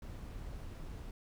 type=noise; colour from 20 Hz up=brown; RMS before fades=-45 dBFS; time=0.02-1.11 s; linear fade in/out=2 ms; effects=none

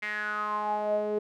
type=tone with band-pass filter sweep; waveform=sawtooth; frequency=210.5 Hz; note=G#3; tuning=24 cents sharp; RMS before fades=-30 dBFS; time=0.02-1.19 s; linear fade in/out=10 ms; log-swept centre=2100 to 450 Hz; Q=7.8; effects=none

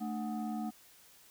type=tone with frequency modulation; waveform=sine; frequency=220 Hz; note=A3; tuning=in tune; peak=-34 dBFS; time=0-0.71 s; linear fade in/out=20 ms; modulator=517 Hz; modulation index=0.9; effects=white hiss -60 dBFS RMS until 1.3 s

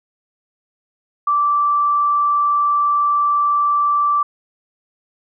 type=tone; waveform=sine; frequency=1167 Hz; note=D6; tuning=11 cents flat; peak=-13 dBFS; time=1.27-4.23 s; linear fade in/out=5 ms; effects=none

